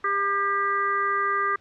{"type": "harmonic tone with a mistuned harmonic", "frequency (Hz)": 400, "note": "G4", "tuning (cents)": 35, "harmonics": [1, 3, 4, 5], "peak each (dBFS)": [-32, -23, -29, -30], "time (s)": [0.04, 1.56], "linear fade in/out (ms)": 5, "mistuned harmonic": 5, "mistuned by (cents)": -38, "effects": ["pink hiss -58 dBFS RMS until 1.6 s", "low-pass 4000 Hz 12 dB/octave"]}